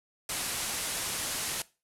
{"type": "low-pass noise", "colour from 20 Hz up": "white", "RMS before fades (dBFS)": -34, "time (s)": [0.29, 1.62], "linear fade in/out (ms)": 2, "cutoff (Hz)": 12000, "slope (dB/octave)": 48, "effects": ["noise-tail reverb RT60 0.3 s tail -20 dB re dry"]}